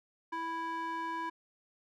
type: tone with band-pass filter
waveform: square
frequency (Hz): 329.6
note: E4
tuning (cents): 0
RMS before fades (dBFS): -37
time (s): 0.32-1.3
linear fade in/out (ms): 10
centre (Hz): 1200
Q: 4
effects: none